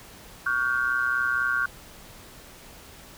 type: tone cluster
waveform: sine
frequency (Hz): 1127 / 1421 / 1545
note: C#6 / F6 / G6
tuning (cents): +28 / +30 / -26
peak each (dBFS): -31 / -25 / -26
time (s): 0.46-1.66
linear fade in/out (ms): 5
effects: pink hiss -47 dBFS RMS until 3.17 s